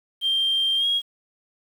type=tone with pitch glide; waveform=sine; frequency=3173 to 3285 Hz; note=G7 to G#7; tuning=+20 to -20 cents; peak=-18 dBFS; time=0.21-1.02 s; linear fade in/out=50 ms; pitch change=+60 cents; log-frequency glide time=0.77-0.86 s; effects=tanh soft clip ceiling -15 dBFS + 8-bit